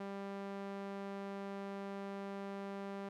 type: tone with band-pass filter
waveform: sawtooth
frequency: 197.8 Hz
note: G3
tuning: 16 cents sharp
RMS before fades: -44 dBFS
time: 0-3.09 s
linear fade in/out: 5 ms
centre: 610 Hz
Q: 0.51
effects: none